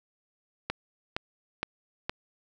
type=click train; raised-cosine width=0.3 ms; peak=-13 dBFS; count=4; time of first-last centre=0.7-2.095 s; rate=2.15 Hz; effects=none